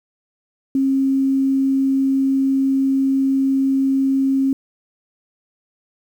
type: tone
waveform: sine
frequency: 269.4 Hz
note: C#4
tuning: 49 cents flat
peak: -14 dBFS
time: 0.75-4.53 s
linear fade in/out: 2 ms
effects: 8-bit